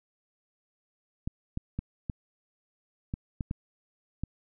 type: clicks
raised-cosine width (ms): 5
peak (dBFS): -19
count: 8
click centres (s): 1.275 / 1.574 / 1.79 / 2.098 / 3.139 / 3.408 / 3.511 / 4.236
effects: none